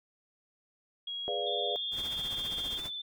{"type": "tone with pitch glide", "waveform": "sine", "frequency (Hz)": [3300, 3245], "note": ["G#7", "G#7"], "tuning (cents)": [-12, -41], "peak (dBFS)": -35, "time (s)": [1.07, 2.78], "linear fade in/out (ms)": 5, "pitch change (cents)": -29, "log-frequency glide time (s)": [1.34, 2.48]}
{"type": "chord", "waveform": "sine", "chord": "G# diminished seventh", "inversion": "none", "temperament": "equal", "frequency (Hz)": [415.3, 493.9, 587.3, 698.5], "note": ["G#4", "B4", "D5", "F5"], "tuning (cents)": [0, 0, 0, 0], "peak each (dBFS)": -37, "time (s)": [1.28, 1.76], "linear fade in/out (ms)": 0}
{"type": "tone with vibrato", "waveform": "sine", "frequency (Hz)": 3520, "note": "A7", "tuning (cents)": 0, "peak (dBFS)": -36, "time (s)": [1.46, 3.02], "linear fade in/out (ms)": 10, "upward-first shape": "sine", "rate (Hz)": 17, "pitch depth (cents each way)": 23}
{"type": "noise with tremolo", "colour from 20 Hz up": "pink", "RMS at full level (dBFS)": -42, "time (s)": [1.91, 2.91], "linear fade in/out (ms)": 50, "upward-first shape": "triangle", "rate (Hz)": 15, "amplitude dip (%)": 70}
{"effects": []}